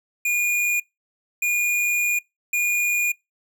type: tone bursts at uneven times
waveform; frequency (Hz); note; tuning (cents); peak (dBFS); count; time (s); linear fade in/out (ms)
square; 2434; D#7; -39; -20; 3; 0.25-0.8 / 1.42-2.19 / 2.53-3.12; 5
effects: noise-tail reverb RT60 0.2 s tail -23 dB re dry